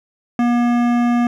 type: tone with hard clipping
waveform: sine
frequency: 239.9 Hz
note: A#3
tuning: 50 cents sharp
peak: -15 dBFS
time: 0.39-1.27 s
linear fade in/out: 2 ms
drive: 15 dB
effects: none